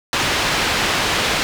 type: low-pass noise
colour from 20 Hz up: white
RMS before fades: -19 dBFS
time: 0.13-1.43 s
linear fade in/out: 0 ms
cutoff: 3400 Hz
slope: 12 dB/octave
effects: none